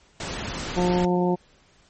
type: noise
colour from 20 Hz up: pink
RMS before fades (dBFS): -31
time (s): 0.2-1.05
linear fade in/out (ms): 2
type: harmonic tone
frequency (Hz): 178.6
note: F3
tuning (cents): +39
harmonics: 1 / 2 / 3 / 4 / 5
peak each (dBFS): -22 / -23 / -29 / -30 / -29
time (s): 0.76-1.36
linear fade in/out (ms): 20
effects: pink hiss -58 dBFS RMS until 1.89 s + MP3 32 kbps